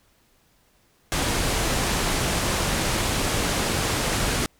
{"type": "low-pass noise", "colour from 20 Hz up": "pink", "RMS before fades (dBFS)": -24, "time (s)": [1.12, 4.46], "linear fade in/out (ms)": 0, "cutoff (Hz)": 11000, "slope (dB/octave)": 24, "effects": ["pink hiss -62 dBFS RMS until 4.59 s"]}